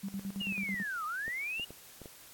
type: tone with tremolo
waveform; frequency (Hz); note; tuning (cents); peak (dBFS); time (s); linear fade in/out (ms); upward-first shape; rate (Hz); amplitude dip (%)
sine; 196; G3; 0; -34; 0.03-0.83; 10; square; 9.1; 80
type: linear two-way sweep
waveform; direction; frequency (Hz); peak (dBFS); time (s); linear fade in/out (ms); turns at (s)
sine; down then up; 2906 to 1193 to 2906; -34; 0.4-1.65; 10; 1.05
type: clicks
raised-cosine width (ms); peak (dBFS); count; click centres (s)
2; -33; 5; 1.28 / 1.597 / 1.706 / 2.017 / 2.058
effects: white hiss -54 dBFS RMS until 2.33 s + AAC 64 kbps